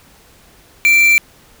triangle tone with quantisation, 2349 Hz, D7, in tune, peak -6 dBFS, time 0.85-1.18 s, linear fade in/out 0 ms, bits 3, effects pink hiss -47 dBFS RMS until 1.6 s

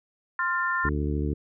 sine chord, F major, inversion second, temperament equal with one note detuned, 1046.5 / 1396.9 / 1787.7 Hz, C6 / F6 / A6, 0 / 0 / +27 cents, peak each -28 dBFS, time 0.39-0.89 s, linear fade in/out 2 ms
harmonic tone, 73.42 Hz, D2, in tune, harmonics 1 / 2 / 3 / 4 / 5 / 6, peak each -27 / -31 / -35 / -32 / -35 / -37 dBFS, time 0.84-1.34 s, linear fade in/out 10 ms
effects none

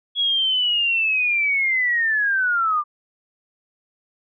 sine linear sweep, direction down, 3356 to 1174.7 Hz, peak -17 dBFS, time 0.15-2.84 s, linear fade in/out 50 ms, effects none

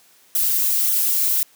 violet noise with flanger, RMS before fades -19 dBFS, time 0.35-1.43 s, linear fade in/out 2 ms, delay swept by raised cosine 0.41 to 5.51 ms, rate 1.8 Hz, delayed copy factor -0.95, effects white hiss -54 dBFS RMS until 1.55 s + high-pass 150 Hz 12 dB/octave

